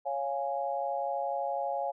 sine chord, Db major, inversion none, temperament equal, 554.4 / 698.5 / 830.6 Hz, Db5 / F5 / Ab5, 0 / 0 / 0 cents, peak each -34 dBFS, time 0.05-1.92 s, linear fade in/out 20 ms, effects none

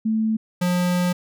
sine / square tone pair in turn, 220 / 178.38 Hz, A3 / F3, 0 / +37 cents, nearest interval major third, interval 363 cents, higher first, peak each -18 / -19 dBFS, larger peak first, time 0.05-0.37 / 0.61-1.13 s, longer second, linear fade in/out 10 ms, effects none

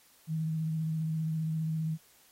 sine tone with vibrato, 158.9 Hz, D#3, 37 cents sharp, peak -29 dBFS, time 0.27-1.98 s, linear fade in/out 50 ms, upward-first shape square, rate 15 Hz, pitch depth 16 cents each way, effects white hiss -62 dBFS RMS until 2.31 s + AAC 48 kbps

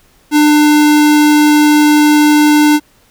square tone, 299 Hz, D4, 31 cents sharp, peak -6 dBFS, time 0.31-2.8 s, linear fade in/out 50 ms, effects pink hiss -50 dBFS RMS until 3.1 s

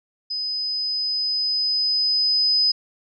sine tone with level ramp, 5020 Hz, D#8, 15 cents sharp, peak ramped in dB -24 to -15 dBFS, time 0.3-2.72 s, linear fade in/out 10 ms, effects none

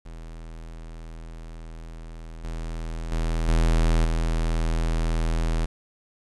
square tone with level steps, 40.85 Hz, E1, 15 cents flat, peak -38 / -30 / -23 / -18 / -22 dBFS, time 0.05-5.66 s, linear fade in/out 10 ms, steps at 2.44 / 3.12 / 3.48 / 4.05 s, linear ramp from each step 2 ms, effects resampled to 24000 Hz + 9-bit

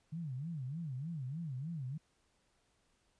sine tone with vibrato, 146.83 Hz, D3, in tune, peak -38 dBFS, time 0.12-1.98 s, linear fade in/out 10 ms, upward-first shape sine, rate 3.3 Hz, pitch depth 270 cents each way, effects pink hiss -75 dBFS RMS until 3.19 s + resampled to 22050 Hz

